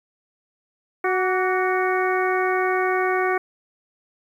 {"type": "harmonic tone with a mistuned harmonic", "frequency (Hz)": 370, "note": "F#4", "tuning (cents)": 0, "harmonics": [1, 2, 3, 4, 5, 6], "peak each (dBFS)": [-22, -25, -27, -28, -29, -30], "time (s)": [1.04, 3.38], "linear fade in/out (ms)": 5, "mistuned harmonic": 3, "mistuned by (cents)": 51, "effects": ["9-bit"]}